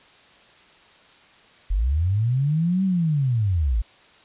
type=linear two-way sweep; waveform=sine; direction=up then down; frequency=40.99 to 194.4 to 47.82 Hz; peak=-18 dBFS; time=1.7-3.82 s; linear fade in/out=10 ms; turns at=2.84 s; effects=white hiss -52 dBFS RMS until 4.24 s + resampled to 8000 Hz